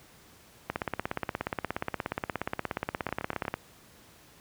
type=two click trains; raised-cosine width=0.5 ms; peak=-19 / -14 dBFS; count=4 / 49; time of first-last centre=3.09-3.452 / 0.7-3.54 s; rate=8.28 / 16.9 Hz; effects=pink hiss -56 dBFS RMS until 4.4 s + high-pass 60 Hz 12 dB/octave